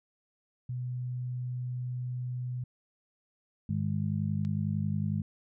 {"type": "tone", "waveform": "sine", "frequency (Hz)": 124.7, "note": "B2", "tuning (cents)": 17, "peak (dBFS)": -32, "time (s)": [0.69, 2.64], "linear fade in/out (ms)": 5}
{"type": "harmonic tone", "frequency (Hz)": 51, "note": "G#1", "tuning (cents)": -31, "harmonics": [2, 3, 4], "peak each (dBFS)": [-32, -32, -33], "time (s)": [3.69, 5.22], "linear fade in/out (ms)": 5}
{"type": "click", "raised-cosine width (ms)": 0.2, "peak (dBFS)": -33, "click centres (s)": 4.45}
{"effects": []}